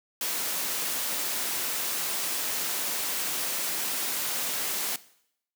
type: noise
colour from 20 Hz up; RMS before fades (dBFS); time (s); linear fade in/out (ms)
white; -30; 0.21-4.96; 2
effects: noise-tail reverb RT60 0.7 s tail -18 dB re dry + high-pass 200 Hz 12 dB/octave